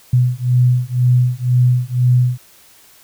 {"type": "beating tone pair", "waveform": "sine", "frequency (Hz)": [123.47, 125.47], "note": ["B2", "B2"], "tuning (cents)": [0, 28], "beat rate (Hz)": 2, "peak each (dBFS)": -14, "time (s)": [0.13, 2.38], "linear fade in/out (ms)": 5, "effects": ["white hiss -47 dBFS RMS until 3.03 s"]}